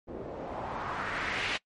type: noise with low-pass filter sweep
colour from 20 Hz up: white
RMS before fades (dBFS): -35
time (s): 0.07-1.58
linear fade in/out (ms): 20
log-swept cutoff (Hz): 400 to 2900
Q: 1.9
effects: noise-tail reverb RT60 0.1 s tail -22 dB re dry + MP3 48 kbps